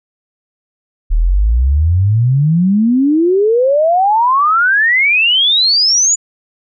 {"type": "exponential sweep", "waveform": "sine", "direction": "up", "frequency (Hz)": [36.95, 7040], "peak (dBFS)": -8, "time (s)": [1.1, 6.16], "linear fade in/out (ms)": 20, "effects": []}